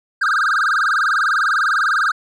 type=tone with vibrato; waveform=triangle; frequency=1411 Hz; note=F6; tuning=17 cents sharp; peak=-12 dBFS; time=0.21-2.12 s; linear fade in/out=10 ms; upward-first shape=sine; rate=20 Hz; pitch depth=250 cents each way; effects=resampled to 24000 Hz